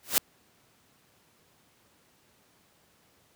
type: noise with exponential growth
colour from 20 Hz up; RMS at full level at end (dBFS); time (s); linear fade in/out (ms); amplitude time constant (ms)
white; -19; 0.03-0.18; 0; 31
effects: pink hiss -64 dBFS RMS until 3.35 s + high-pass 100 Hz 12 dB/octave